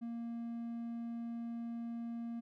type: tone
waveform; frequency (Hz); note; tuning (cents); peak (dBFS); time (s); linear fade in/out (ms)
triangle; 233.1; A#3; 0; -37; 0.01-2.41; 20
effects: none